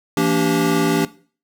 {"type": "tone cluster", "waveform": "square", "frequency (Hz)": [167.9, 230.1, 288.8, 391.2], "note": ["E3", "A#3", "D4", "G4"], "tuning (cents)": [32, -22, -29, -4], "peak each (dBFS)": [-23, -23, -19, -22], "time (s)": [0.17, 1.05], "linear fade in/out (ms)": 2, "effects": ["noise-tail reverb RT60 0.4 s tail -17 dB re dry"]}